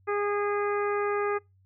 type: harmonic tone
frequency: 410 Hz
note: G#4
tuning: 22 cents flat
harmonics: 1 / 2 / 3 / 4 / 5 / 6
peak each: -27 / -35 / -32 / -38 / -39 / -44 dBFS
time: 0.07-1.39 s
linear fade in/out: 20 ms
effects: noise-tail reverb RT60 0.2 s tail -25 dB re dry + added 95 Hz sine -59 dBFS peak until 1.65 s